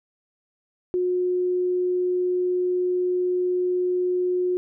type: tone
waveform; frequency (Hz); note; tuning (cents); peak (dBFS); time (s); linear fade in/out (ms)
sine; 361.6; F#4; -40; -20; 0.94-4.57; 0
effects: none